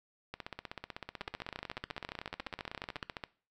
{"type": "two click trains", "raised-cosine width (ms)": 0.3, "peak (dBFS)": [-24, -22], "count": [44, 30], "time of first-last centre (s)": [[0.34, 3.027], [1.21, 3.238]], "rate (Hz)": [16, 14.3], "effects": ["noise-tail reverb RT60 0.4 s tail -20 dB re dry"]}